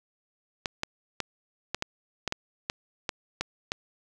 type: clicks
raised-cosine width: 0.2 ms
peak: -11 dBFS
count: 11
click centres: 0.658 / 0.834 / 1.203 / 1.746 / 1.824 / 2.277 / 2.324 / 2.699 / 3.092 / 3.41 / 3.719 s
effects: none